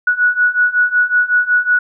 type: beating tone pair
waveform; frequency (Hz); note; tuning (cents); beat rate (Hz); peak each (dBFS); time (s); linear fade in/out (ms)
sine; 1465 / 1470.4; F#6 / F#6; -18 / -11; 5.4; -15 / -13; 0.07-1.79; 5
effects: none